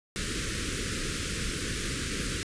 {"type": "band-stop noise", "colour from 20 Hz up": "pink", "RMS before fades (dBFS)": -32, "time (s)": [0.16, 2.43], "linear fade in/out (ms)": 0, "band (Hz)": [490, 1300], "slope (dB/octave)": 48, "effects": ["resampled to 22050 Hz"]}